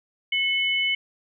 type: tone pair together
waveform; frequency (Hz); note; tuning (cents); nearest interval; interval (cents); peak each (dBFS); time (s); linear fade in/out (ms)
sine; 2186 / 2999; C#7 / F#7; -25 / +23; perfect fourth; 548; -23 / -24; 0.32-0.95; 5
effects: none